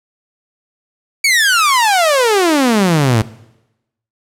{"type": "exponential sweep", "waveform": "sawtooth", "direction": "down", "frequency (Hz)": [2300, 105.2], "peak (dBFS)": -6, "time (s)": [1.24, 3.22], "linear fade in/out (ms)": 5, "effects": ["noise-tail reverb RT60 0.9 s tail -19 dB re dry", "low-pass 12000 Hz 12 dB/octave"]}